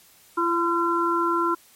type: harmonic tone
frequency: 340.4 Hz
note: F4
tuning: 44 cents flat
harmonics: 1 / 3 / 4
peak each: -24 / -24 / -24 dBFS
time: 0.37-1.55 s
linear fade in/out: 10 ms
effects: white hiss -54 dBFS RMS until 1.75 s + MP3 64 kbps